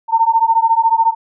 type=beating tone pair; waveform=sine; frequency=901 / 915 Hz; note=A5 / A#5; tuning=+41 / -32 cents; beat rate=14 Hz; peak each=-13 dBFS; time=0.08-1.15 s; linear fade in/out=50 ms; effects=none